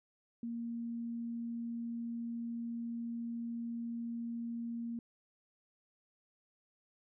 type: tone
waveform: sine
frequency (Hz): 233.5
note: A#3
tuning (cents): +3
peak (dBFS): -37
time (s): 0.43-4.99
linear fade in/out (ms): 2
effects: none